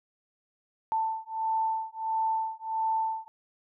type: beating tone pair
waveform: sine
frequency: 887 / 888.5 Hz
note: A5 / A5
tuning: +14 / +17 cents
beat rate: 1.5 Hz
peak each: -30 dBFS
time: 0.92-3.28 s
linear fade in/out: 0 ms
effects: none